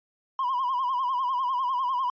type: tone with vibrato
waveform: triangle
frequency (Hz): 1021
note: C6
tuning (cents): -43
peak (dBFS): -21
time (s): 0.39-2.1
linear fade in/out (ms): 2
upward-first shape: sine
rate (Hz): 10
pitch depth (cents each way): 100
effects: tanh soft clip ceiling -19 dBFS + resampled to 11025 Hz